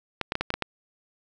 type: clicks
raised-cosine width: 0.3 ms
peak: -10 dBFS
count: 7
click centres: 0.213 / 0.321 / 0.354 / 0.41 / 0.504 / 0.54 / 0.623 s
effects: none